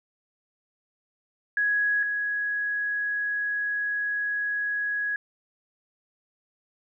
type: tone pair in turn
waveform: sine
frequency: 1668 / 1668 Hz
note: G#6 / G#6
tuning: +7 / +7 cents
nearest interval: unison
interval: 0 cents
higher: neither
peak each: -21 / -25 dBFS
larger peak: first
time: 1.57-2.03 / 2.03-5.16 s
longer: second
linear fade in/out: 2 ms
effects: none